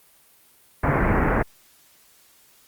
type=low-pass noise; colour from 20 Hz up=pink; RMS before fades=-20 dBFS; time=0.83-1.43 s; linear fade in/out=10 ms; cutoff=2100 Hz; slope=48 dB/octave; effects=white hiss -56 dBFS RMS until 2.67 s + Opus 32 kbps